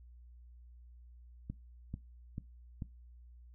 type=click train; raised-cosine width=5 ms; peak=-27 dBFS; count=4; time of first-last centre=1.5-2.822 s; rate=2.27 Hz; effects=noise-tail reverb RT60 0.2 s tail -19 dB re dry + added 60 Hz sine -53 dBFS peak until 3.54 s